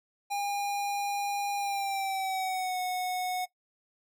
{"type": "tone with pitch glide", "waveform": "square", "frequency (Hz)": [809, 733.3], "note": ["G#5", "F#5"], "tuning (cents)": [-46, -16], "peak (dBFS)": -30, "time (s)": [0.3, 3.46], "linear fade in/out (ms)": 20, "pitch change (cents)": -170, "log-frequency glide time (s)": [1.56, 2.79], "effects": ["noise-tail reverb RT60 0.1 s tail -18 dB re dry"]}